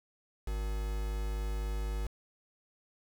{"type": "tone with quantisation", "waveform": "triangle", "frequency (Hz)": 51.91, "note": "G#1", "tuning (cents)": 0, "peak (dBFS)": -30, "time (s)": [0.47, 2.07], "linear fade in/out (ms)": 5, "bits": 7, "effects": []}